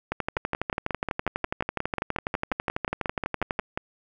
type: two click trains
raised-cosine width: 0.5 ms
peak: -12 / -11 dBFS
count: 20 / 43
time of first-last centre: 0.37-3.775 / 0.12-3.591 s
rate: 5.58 / 12.1 Hz
effects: none